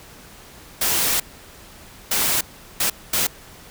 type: noise bursts at uneven times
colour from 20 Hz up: white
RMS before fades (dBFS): -20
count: 4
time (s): 0.81-1.2 / 2.11-2.41 / 2.8-2.9 / 3.13-3.27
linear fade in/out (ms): 5
effects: pink hiss -44 dBFS RMS until 3.7 s